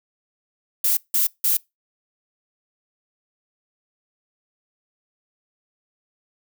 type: noise bursts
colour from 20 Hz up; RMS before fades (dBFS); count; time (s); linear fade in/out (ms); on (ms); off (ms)
violet; -19; 3; 0.84-1.57; 5; 130; 170
effects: noise-tail reverb RT60 0.2 s tail -24 dB re dry